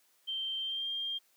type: tone with pitch glide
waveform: sine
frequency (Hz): 3136 to 3200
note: G7 to G7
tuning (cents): 0 to +35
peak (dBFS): -33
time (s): 0.27-1.19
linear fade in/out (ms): 20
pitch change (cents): +35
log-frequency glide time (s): 0.59-0.89
effects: white hiss -69 dBFS RMS until 1.36 s + high-pass 300 Hz 12 dB/octave